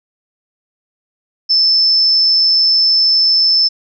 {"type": "tone with amplitude modulation", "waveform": "sine", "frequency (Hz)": 5274, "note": "E8", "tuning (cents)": 0, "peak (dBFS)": -7, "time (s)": [1.49, 3.69], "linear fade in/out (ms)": 20, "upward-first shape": "sine", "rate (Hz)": 173, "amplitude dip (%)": 30, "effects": []}